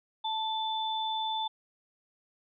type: tone pair together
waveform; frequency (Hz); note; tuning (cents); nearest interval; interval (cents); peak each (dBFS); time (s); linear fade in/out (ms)
sine; 880 / 3520; A5 / A7; 0 / 0; 2 octaves; 2400; -31 / -34; 0.24-1.48; 10
effects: none